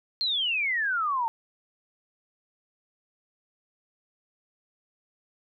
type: exponential sweep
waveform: sine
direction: down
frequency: 4268 to 888 Hz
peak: -24 dBFS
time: 0.21-1.28 s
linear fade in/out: 0 ms
effects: none